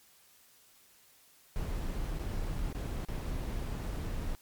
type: noise with dropouts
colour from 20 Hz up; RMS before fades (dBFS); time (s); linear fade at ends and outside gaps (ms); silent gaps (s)
brown; -35; 1.56-4.35; 0; 2.186-2.194 / 2.585-2.591 / 2.728-2.748 / 3.049-3.086
effects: white hiss -62 dBFS RMS until 4.41 s + MP3 96 kbps